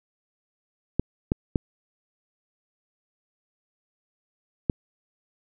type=clicks; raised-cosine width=3 ms; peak=-8 dBFS; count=4; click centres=0.996 / 1.319 / 1.558 / 4.698 s; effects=none